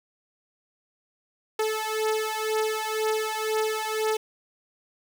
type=beating tone pair; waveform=sawtooth; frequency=434.1 / 436.1 Hz; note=A4 / A4; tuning=-23 / -15 cents; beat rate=2 Hz; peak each=-24 dBFS; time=1.59-4.17 s; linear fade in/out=5 ms; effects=none